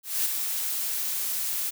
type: noise with ADSR envelope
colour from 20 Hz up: blue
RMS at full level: -24 dBFS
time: 0.03-1.71 s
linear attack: 220 ms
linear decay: 16 ms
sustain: -5 dB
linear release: 22 ms
effects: none